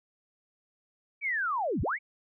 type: linear two-way sweep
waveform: sine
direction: down then up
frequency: 2346 to 48.16 to 2346 Hz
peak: -27 dBFS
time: 1.21-1.99 s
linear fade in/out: 50 ms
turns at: 1.82 s
effects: none